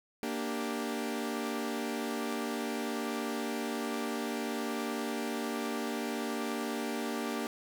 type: chord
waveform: sawtooth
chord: G minor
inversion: first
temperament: equal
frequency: 233.1 / 293.7 / 392 Hz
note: Bb3 / D4 / G4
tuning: 0 / 0 / 0 cents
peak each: -32 / -34 / -35 dBFS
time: 0.23-7.47 s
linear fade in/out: 0 ms
effects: none